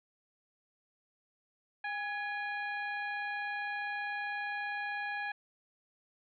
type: harmonic tone with a mistuned harmonic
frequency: 814 Hz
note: G#5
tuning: 35 cents flat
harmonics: 1 / 2 / 3 / 4 / 5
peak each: -39 / -37 / -43 / -55 / -55 dBFS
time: 1.84-5.32 s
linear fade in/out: 5 ms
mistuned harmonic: 2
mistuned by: +53 cents
effects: none